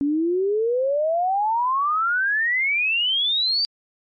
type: exponential sweep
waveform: sine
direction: up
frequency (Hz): 278.2 to 4699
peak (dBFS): -18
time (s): 0.01-3.65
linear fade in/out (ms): 0
effects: MP3 48 kbps